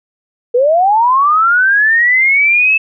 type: linear sweep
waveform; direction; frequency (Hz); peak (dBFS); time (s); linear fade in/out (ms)
sine; up; 466.2 to 2631; -7; 0.54-2.78; 10
effects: none